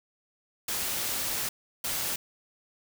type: noise bursts at uneven times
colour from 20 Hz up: white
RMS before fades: -31 dBFS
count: 2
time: 0.68-1.49 / 1.84-2.16 s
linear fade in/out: 5 ms
effects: none